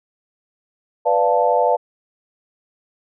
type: chord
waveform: sine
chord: B half-diminished seventh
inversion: none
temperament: equal with one note detuned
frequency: 495.6 / 587.3 / 698.5 / 880 Hz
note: B4 / D5 / F5 / A5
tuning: +6 / 0 / 0 / 0 cents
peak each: -19 dBFS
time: 1.05-1.77 s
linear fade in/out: 20 ms
effects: none